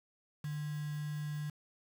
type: tone with quantisation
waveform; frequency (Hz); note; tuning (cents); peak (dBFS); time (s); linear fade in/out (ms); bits
sine; 149.6; D3; +32; -36; 0.44-1.5; 5; 8
effects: none